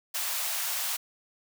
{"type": "high-pass noise", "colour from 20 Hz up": "white", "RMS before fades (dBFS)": -31, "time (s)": [0.14, 0.97], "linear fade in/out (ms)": 10, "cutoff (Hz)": 610, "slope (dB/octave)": 48, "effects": []}